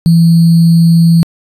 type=tone with sample-and-hold; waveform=sine; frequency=166.8 Hz; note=E3; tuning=21 cents sharp; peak=-3 dBFS; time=0.06-1.23 s; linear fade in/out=0 ms; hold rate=4410 Hz; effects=resampled to 32000 Hz